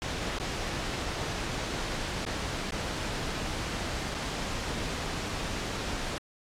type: noise with dropouts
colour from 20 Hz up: pink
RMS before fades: -33 dBFS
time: 0.02-6.18 s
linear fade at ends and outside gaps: 0 ms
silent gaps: 0.386-0.4 / 2.251-2.265 / 2.708-2.722 / 4.144-4.148 s
effects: low-pass 6000 Hz 12 dB/octave + AAC 64 kbps